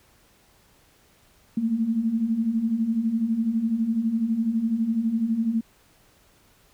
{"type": "beating tone pair", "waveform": "sine", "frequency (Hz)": [217.2, 229.2], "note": ["A3", "A#3"], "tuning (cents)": [-22, -29], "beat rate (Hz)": 12, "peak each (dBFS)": [-28, -22], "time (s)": [1.57, 5.61], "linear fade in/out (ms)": 5, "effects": ["pink hiss -59 dBFS RMS until 6.73 s"]}